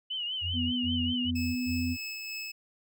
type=tone with vibrato; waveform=sine; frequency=2960 Hz; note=F#7; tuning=in tune; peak=-31 dBFS; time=0.1-1.31 s; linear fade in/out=10 ms; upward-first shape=triangle; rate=5.1 Hz; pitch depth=98 cents each way
type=tone bursts; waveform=sine; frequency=87.31 Hz; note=F2; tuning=in tune; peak=-32 dBFS; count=4; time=0.41-1.975 s; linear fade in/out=50 ms; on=320 ms; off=95 ms
type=tone with pitch glide; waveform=sine; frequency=246.9 to 251.7 Hz; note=B3 to B3; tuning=0 to +33 cents; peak=-29 dBFS; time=0.53-1.97 s; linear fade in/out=50 ms; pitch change=+33 cents; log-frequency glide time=1.22-1.83 s
type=tone with tremolo; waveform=25% pulse; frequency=2597 Hz; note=E7; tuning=26 cents flat; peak=-31 dBFS; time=1.35-2.52 s; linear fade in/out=10 ms; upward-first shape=sine; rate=3.2 Hz; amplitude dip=25%
effects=none